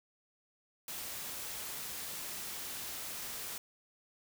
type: noise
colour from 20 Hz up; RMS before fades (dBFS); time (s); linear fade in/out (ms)
white; -42; 0.88-3.58; 2
effects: none